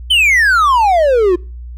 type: exponential sweep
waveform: triangle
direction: down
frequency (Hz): 3136 to 343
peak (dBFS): -6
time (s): 0.1-1.36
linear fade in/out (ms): 10
effects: noise-tail reverb RT60 0.4 s tail -26 dB re dry + added 60 Hz sine -26 dBFS peak until 1.77 s